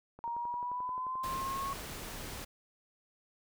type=click train; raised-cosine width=1 ms; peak=-36 dBFS; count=15; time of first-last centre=0.19-1.418 s; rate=11.4 Hz
type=exponential sweep; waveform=sine; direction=up; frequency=932.3 to 1104 Hz; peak=-34 dBFS; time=0.24-1.73 s; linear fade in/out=0 ms
type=noise; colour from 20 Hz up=pink; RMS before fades=-43 dBFS; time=1.23-2.45 s; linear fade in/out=10 ms
effects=none